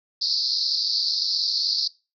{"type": "band-pass noise", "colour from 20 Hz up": "pink", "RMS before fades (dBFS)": -24, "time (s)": [0.21, 1.88], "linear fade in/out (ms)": 10, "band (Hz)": [4200, 5100], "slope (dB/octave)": 96, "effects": ["noise-tail reverb RT60 0.3 s tail -23 dB re dry"]}